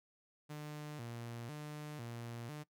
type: tone with vibrato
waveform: sawtooth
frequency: 132.9 Hz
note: C3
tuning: 27 cents sharp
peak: -40 dBFS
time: 0.49-2.64 s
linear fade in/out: 20 ms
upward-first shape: square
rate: 1 Hz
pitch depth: 210 cents each way
effects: noise-tail reverb RT60 0.1 s tail -20 dB re dry